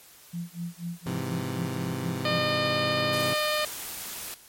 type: tone with tremolo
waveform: sine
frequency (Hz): 171.6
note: F3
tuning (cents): -30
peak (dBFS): -29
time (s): 0.33-2.39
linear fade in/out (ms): 10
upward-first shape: sine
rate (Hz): 4.1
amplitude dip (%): 100
type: chord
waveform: 20% pulse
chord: Ab augmented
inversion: none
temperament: equal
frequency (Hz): 103.83 / 130.81 / 164.81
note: Ab2 / C3 / E3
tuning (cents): 0 / 0 / 0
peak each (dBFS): -31 / -27 / -32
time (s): 1.06-3.34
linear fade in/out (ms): 5
type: harmonic tone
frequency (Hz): 607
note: D#5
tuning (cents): -43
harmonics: 1 / 2 / 3 / 4 / 5 / 6 / 7 / 8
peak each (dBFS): -28 / -31 / -33 / -34 / -35 / -36 / -36 / -37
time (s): 2.25-3.65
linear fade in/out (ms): 2
type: noise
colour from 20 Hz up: white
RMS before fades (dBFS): -37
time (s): 3.13-4.34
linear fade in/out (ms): 0
effects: white hiss -52 dBFS RMS until 4.48 s + MP3 64 kbps